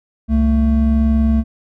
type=tone pair together; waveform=triangle; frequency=67.32 / 223 Hz; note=C2 / A3; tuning=+50 / +23 cents; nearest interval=octave + major sixth; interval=2073 cents; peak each=-12 dBFS; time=0.28-1.44 s; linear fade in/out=50 ms; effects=none